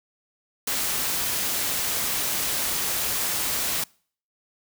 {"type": "noise", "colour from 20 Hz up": "white", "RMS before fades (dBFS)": -26, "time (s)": [0.67, 3.84], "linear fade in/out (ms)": 5, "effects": ["noise-tail reverb RT60 0.5 s tail -26 dB re dry"]}